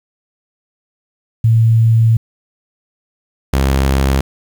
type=tone pair in turn; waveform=sine / sawtooth; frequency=113.3 / 67.37 Hz; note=A#2 / C#2; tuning=-49 / -49 cents; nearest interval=major sixth; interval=900 cents; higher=first; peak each=-7 dBFS; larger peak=neither; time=1.44-2.17 / 3.53-4.21 s; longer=first; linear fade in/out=5 ms; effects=7-bit